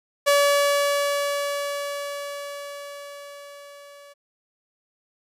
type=tone with level ramp; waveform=sawtooth; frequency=571 Hz; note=D5; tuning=49 cents flat; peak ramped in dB=-11 to -41 dBFS; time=0.26-4.14 s; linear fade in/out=20 ms; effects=resampled to 32000 Hz